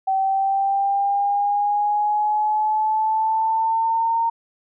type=exponential sweep; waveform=sine; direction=up; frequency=767 to 921 Hz; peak=-17 dBFS; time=0.07-4.3 s; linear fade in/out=10 ms; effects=none